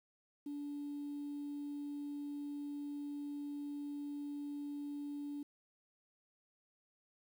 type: tone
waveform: sine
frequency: 288.8 Hz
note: D4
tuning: 29 cents flat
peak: -39 dBFS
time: 0.46-5.43 s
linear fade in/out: 5 ms
effects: tanh soft clip ceiling -37 dBFS + 11-bit